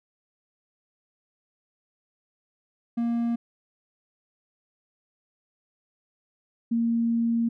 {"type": "tone pair in turn", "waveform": ["triangle", "sine"], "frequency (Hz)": [234.4, 231.7], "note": ["A#3", "A#3"], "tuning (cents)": [10, -10], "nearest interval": "unison", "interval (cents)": 20, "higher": "first", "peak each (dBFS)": -21, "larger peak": "neither", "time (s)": [[2.97, 3.36], [6.71, 7.49]], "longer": "second", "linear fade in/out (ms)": 10, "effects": []}